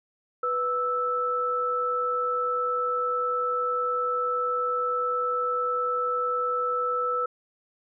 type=tone pair together; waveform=sine; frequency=493.9 / 1315.5 Hz; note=B4 / E6; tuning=0 / -4 cents; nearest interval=octave + perfect fourth; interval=1696 cents; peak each=-29 / -25 dBFS; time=0.43-7.26 s; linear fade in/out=5 ms; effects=none